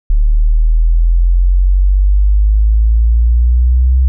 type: exponential sweep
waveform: sine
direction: up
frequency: 36.71 to 65 Hz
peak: -6 dBFS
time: 0.1-4.08 s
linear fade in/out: 0 ms
effects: none